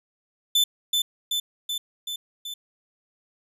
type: tone with echo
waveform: 40% pulse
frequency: 3520 Hz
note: A7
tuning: in tune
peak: -16 dBFS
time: 0.55-0.64 s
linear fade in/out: 5 ms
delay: 380 ms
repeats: 5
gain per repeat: -3 dB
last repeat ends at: 2.54 s
effects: none